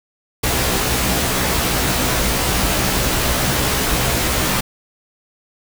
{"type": "noise with comb filter", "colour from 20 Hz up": "pink", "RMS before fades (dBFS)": -18, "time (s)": [0.43, 4.61], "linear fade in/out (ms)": 10, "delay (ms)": 16, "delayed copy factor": 0.7, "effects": []}